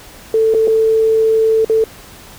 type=tone with dropouts; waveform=sine; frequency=443.6 Hz; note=A4; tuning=14 cents sharp; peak=-9 dBFS; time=0.34-1.84 s; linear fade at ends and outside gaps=2 ms; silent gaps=0.54-0.546 / 0.674-0.679 / 1.647-1.697 s; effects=pink hiss -38 dBFS RMS until 2.38 s